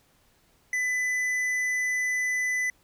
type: tone with tanh clipping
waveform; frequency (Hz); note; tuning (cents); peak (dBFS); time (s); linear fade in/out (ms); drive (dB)
triangle; 2000; B6; +21; -26; 0.73-2.7; 2; 13
effects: pink hiss -64 dBFS RMS until 2.83 s